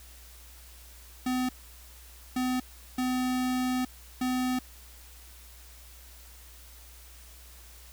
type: tone bursts at uneven times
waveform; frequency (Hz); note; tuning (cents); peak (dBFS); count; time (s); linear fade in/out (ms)
square; 253.6; B3; +46; -27; 4; 1.26-1.49 / 2.36-2.6 / 2.98-3.85 / 4.21-4.59; 5
effects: added 60 Hz sine -50 dBFS peak until 7.92 s + white hiss -53 dBFS RMS until 7.92 s